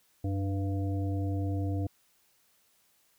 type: harmonic tone with a mistuned harmonic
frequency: 98.5 Hz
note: G2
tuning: 9 cents sharp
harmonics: 1 / 3 / 5 / 7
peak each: -29 / -35 / -43 / -44 dBFS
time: 0.24-1.87 s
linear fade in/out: 5 ms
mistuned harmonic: 1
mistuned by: -62 cents
effects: white hiss -68 dBFS RMS until 3.18 s